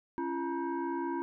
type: tone with frequency modulation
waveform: sine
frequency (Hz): 341.2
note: F4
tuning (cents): -40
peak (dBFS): -31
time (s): 0.18-1.22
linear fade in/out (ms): 0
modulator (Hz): 617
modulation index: 1.2
effects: none